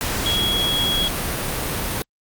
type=tone in noise; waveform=sine; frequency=3322 Hz; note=G#7; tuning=in tune; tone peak=-19 dBFS; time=0.26-1.08 s; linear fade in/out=0 ms; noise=pink; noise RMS=-24 dBFS; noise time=0.01-2.02 s; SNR=+2 dB; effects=Opus 48 kbps